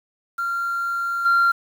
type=tone with level steps; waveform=sine; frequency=1382 Hz; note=F6; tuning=19 cents flat; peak=-21 / -12 dBFS; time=0.38-1.52 s; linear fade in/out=10 ms; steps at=1.25 s; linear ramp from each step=10 ms; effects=tanh soft clip ceiling -12 dBFS + 7-bit